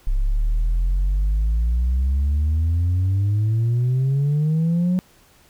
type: exponential sweep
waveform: sine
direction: up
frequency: 32.9 to 185 Hz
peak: -14 dBFS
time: 0.07-4.99 s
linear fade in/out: 0 ms
effects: tanh soft clip ceiling -15 dBFS + pink hiss -54 dBFS RMS until 5.49 s